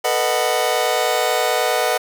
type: chord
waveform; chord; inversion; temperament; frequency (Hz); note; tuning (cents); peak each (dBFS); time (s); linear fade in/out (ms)
sawtooth; B dominant seventh; third; just; 444.5 / 493.9 / 617.4 / 740.8; A4 / B4 / D#5 / F#5; +18 / 0 / -14 / +2; -21 / -18 / -18 / -17; 0.04-1.98; 10
effects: none

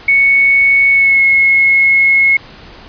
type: tone with pitch glide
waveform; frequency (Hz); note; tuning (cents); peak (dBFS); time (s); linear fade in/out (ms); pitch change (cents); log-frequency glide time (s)
sine; 2217 to 2174; C#7 to C#7; 0 to -34; -6; 0.08-2.37; 5; -34; 0.91-1.23
effects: pink hiss -36 dBFS RMS until 2.88 s + resampled to 11025 Hz

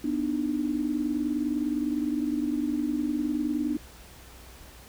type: tone cluster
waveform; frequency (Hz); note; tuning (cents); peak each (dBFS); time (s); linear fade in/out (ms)
sine; 246.8 / 297.2 / 316.8; B3 / D4 / D#4; -1 / +21 / +31; -30 / -27 / -35; 0.04-3.77; 5
effects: added 60 Hz sine -50 dBFS peak until 4.88 s + pink hiss -50 dBFS RMS until 4.88 s

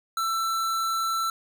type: tone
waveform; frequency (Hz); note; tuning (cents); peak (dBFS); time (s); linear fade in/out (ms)
square; 1335; E6; +22; -25; 0.17-1.3; 2
effects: none

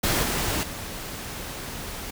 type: noise with level steps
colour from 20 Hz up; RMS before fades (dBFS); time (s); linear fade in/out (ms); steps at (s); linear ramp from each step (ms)
pink; -23 / -26 / -35; 0.03-2.11; 10; 0.23 / 0.63; 2
effects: none

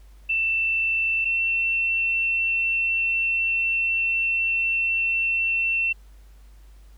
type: tone pair in turn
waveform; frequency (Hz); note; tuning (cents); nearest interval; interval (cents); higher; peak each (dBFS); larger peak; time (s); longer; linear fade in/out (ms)
sine; 2673 / 2698; E7 / E7; +23 / +40; unison; 17; second; -20; neither; 0.29-1.25 / 1.25-5.93; second; 10
effects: added 50 Hz sine -45 dBFS peak until 6.97 s + pink hiss -61 dBFS RMS until 6.97 s

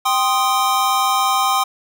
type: chord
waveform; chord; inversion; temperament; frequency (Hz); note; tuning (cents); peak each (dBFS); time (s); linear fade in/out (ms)
square; C minor; second; equal; 784 / 1046.5 / 1244.5; G5 / C6 / Eb6; 0 / 0 / 0; -20; 0.05-1.64; 10
effects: none

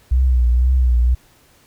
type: tone with vibrato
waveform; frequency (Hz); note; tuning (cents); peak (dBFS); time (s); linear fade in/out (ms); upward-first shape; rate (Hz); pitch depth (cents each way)
sine; 62; B1; +7; -11; 0.11-1.15; 10; triangle; 2; 84
effects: pink hiss -53 dBFS RMS until 1.66 s

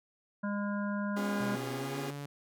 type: harmonic tone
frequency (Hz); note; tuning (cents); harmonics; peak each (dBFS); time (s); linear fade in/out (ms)
203.6; G#3; -34; 1 / 3 / 5 / 7 / 8; -32 / -41 / -42 / -42 / -47; 0.43-1.56; 10
type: chord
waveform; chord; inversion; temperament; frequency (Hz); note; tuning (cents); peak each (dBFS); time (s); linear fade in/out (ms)
sawtooth; C# dominant seventh; third; equal with one note detuned; 246.9 / 277.2 / 349.2 / 407.7; B3 / C#4 / E#4 / G#4; 0 / 0 / 0 / -32; -41 / -37 / -42 / -36; 1.16-2.11; 10
type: tone with pitch glide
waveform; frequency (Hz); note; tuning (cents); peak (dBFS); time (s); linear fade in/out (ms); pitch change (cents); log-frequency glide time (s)
sawtooth; 125.9 to 142.96; B2 to D3; +34 to -46; -35; 1.4-2.26; 5; +220; 1.7-1.98
effects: none

